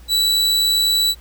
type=tone; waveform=40% pulse; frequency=3946 Hz; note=B7; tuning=2 cents flat; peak=-13 dBFS; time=0.08-1.15 s; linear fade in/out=50 ms; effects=added 60 Hz sine -40 dBFS peak until 1.2 s + pink hiss -50 dBFS RMS until 1.2 s